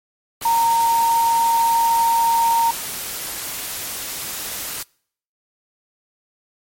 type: tone in noise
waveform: sine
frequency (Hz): 923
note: A#5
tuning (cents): -17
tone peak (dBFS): -14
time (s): 0.45-2.71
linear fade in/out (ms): 5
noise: white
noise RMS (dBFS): -28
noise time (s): 0.41-4.83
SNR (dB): +11
effects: noise-tail reverb RT60 0.6 s tail -26 dB re dry + MP3 64 kbps